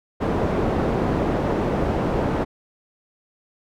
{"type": "low-pass noise", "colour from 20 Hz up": "white", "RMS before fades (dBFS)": -22, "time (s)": [0.2, 2.45], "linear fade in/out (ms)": 20, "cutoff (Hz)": 530, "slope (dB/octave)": 12, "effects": []}